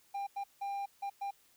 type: tone bursts at uneven times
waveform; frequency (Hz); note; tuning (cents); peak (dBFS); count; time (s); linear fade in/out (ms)
triangle; 798; G5; +31; -33; 5; 0.14-0.27 / 0.36-0.44 / 0.61-0.86 / 1.02-1.1 / 1.21-1.31; 10
effects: white hiss -67 dBFS RMS until 1.56 s